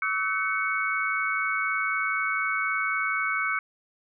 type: tone cluster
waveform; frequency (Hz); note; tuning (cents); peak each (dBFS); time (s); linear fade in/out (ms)
sine; 1134 / 1293 / 1516 / 2224; C#6 / E6 / F#6 / C#7; +39 / -34 / +42 / +5; -35 / -30 / -29 / -28; 0.02-3.59; 2
effects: none